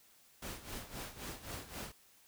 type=noise with tremolo; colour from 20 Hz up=pink; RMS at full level=-43 dBFS; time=0.42-1.92 s; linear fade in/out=5 ms; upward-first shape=sine; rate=3.8 Hz; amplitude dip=75%; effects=white hiss -65 dBFS RMS until 2.27 s